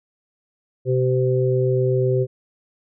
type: harmonic tone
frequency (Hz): 128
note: C3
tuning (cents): -38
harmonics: 1 / 3 / 4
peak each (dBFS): -19 / -20 / -24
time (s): 0.85-2.27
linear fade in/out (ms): 50
effects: none